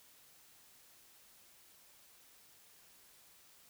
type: silence
effects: white hiss -63 dBFS RMS until 3.69 s